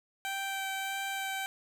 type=tone with vibrato; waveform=15% pulse; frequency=778 Hz; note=G5; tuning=13 cents flat; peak=-27 dBFS; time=0.25-1.46 s; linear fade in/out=0 ms; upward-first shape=sine; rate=1.6 Hz; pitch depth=10 cents each way; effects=none